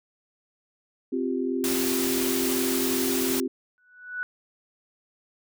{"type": "chord", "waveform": "sine", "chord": "C suspended fourth", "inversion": "none", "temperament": "equal", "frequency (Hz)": [261.6, 349.2, 392], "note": ["C4", "F4", "G4"], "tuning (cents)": [0, 0, 0], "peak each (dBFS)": [-27, -30, -30], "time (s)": [1.12, 3.48], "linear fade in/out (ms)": 10}
{"type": "noise", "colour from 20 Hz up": "white", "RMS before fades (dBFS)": -29, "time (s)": [1.64, 3.4], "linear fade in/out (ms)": 0}
{"type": "tone with exponential growth", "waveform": "sine", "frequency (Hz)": 1480, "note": "F#6", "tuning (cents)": 0, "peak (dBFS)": -25, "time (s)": [3.78, 4.23], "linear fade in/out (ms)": 0, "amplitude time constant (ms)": 97}
{"effects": []}